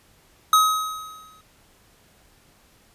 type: tone with exponential decay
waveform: square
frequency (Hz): 1269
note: D#6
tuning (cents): +34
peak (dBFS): -12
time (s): 0.53-1.41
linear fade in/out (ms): 2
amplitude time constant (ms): 190
effects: pink hiss -57 dBFS RMS until 2.94 s + resampled to 32000 Hz